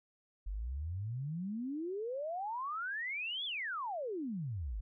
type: exponential two-way sweep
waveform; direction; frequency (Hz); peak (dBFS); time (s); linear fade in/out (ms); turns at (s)
sine; up then down; 44.84 to 3520 to 44.84; -36; 0.46-4.81; 10; 3.45
effects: none

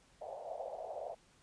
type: band-pass noise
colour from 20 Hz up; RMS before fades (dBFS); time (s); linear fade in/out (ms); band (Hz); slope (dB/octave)
pink; -44; 0.21-1.15; 10; 550 to 730; 48
effects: pink hiss -67 dBFS RMS until 1.42 s + resampled to 22050 Hz

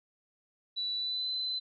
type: tone with pitch glide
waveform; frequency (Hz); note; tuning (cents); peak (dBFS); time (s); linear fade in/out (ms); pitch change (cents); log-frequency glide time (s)
sine; 3951 to 4036; B7 to B7; 0 to +37; -31; 0.76-1.6; 20; +37; 0.95-1.3
effects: none

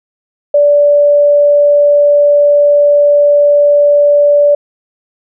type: tone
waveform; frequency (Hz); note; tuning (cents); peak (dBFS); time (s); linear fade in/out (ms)
sine; 581; D5; -19; -4; 0.54-4.55; 5
effects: none

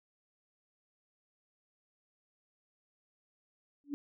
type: tone with exponential growth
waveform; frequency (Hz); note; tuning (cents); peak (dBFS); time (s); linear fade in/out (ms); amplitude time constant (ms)
sine; 286.4; D4; -43; -30; 3.84-3.94; 0; 21
effects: none

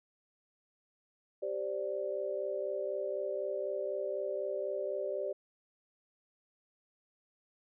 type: chord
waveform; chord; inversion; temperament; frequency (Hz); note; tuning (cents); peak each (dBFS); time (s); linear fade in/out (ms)
sine; G suspended fourth; none; equal with one note detuned; 390.9 / 523.3 / 587.3; G4 / C5 / D5; -5 / 0 / 0; -38 / -39 / -36; 1.42-5.33; 10
effects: none

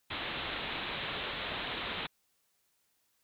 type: low-pass noise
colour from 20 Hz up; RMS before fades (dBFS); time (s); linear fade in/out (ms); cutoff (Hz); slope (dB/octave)
white; -38; 0.1-2.07; 10; 3900; 96
effects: white hiss -75 dBFS RMS until 3.23 s

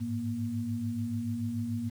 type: tone cluster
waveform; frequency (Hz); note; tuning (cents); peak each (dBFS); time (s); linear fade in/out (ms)
sine; 101.9 / 108.8 / 236.1; G#2 / A2 / A#3; -32 / -19 / +22; -38 / -36 / -32; 0-1.9; 20
effects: 9-bit

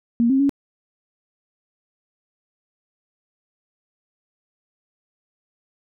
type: tone with pitch steps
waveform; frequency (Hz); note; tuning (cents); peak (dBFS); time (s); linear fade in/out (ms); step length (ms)
sine; 234.5 / 267.7 / 279.5; A#3 / C4 / C#4; +11 / +40 / +14; -14; 0.2-0.494; 0; 98
effects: none

